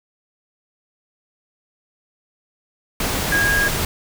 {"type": "tone in noise", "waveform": "sine", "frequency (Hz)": 1637, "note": "G#6", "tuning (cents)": -25, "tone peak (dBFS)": -16, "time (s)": [3.32, 3.68], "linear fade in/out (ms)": 2, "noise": "pink", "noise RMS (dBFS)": -22, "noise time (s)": [3, 3.85], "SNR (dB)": 3, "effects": []}